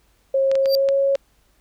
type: tone with pitch glide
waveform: sine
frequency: 540 to 550.4 Hz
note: C#5 to C#5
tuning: -45 to -12 cents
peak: -15 dBFS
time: 0.34-1.16 s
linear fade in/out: 5 ms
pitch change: +33 cents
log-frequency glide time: 0.59-0.95 s
type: clicks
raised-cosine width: 0.2 ms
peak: -14 dBFS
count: 5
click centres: 0.515 / 0.554 / 0.658 / 0.888 / 1.153 s
type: tone with exponential growth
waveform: square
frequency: 4698 Hz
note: D8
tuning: in tune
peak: -17 dBFS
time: 0.63-0.75 s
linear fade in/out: 0 ms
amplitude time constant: 24 ms
effects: added 50 Hz sine -62 dBFS peak until 1.6 s + pink hiss -62 dBFS RMS until 1.6 s